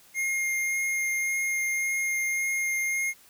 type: tone with vibrato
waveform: square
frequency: 2130 Hz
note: C7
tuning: 30 cents sharp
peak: -26 dBFS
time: 0.14-3.14 s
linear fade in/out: 50 ms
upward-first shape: sine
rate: 1.8 Hz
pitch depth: 8 cents each way
effects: white hiss -56 dBFS RMS until 3.29 s